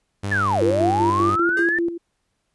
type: tone with pitch glide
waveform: sawtooth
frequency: 100 to 98.91 Hz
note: G2 to G2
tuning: +35 to +16 cents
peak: -20 dBFS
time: 0.23-1.36 s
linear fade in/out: 10 ms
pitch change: -19 cents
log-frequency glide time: 0.48-0.72 s
type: linear two-way sweep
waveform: sine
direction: down then up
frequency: 1800 to 438.7 to 1800 Hz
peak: -18 dBFS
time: 0.31-1.79 s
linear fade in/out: 10 ms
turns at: 0.63 s
type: tone with tremolo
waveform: sine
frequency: 340.5 Hz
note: F4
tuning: 44 cents flat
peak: -18 dBFS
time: 0.61-1.98 s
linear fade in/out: 10 ms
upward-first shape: square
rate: 5.1 Hz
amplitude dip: 65%
type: tone with exponential decay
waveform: square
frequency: 410.3 Hz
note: G#4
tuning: 21 cents flat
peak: -27 dBFS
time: 1.57-1.82 s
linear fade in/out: 2 ms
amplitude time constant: 54 ms
effects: pink hiss -72 dBFS RMS until 2.54 s + resampled to 24000 Hz